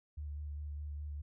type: tone with vibrato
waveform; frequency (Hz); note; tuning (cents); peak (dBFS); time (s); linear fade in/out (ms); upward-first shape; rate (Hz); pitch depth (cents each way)
sine; 73.7; D2; +7; -39; 0.17-1.22; 10; square; 4.9; 17
effects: none